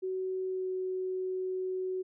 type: tone with pitch glide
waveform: sine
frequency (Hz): 374.8 to 372.4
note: F#4 to F#4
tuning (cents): +22 to +11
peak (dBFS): -31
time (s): 0.02-2.03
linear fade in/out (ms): 20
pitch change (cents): -11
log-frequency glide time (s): 0.47-0.68
effects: none